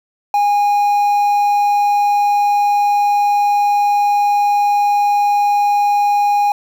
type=tone with quantisation; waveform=triangle; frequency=820 Hz; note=G#5; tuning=22 cents flat; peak=-9 dBFS; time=0.34-6.52 s; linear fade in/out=2 ms; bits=6; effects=none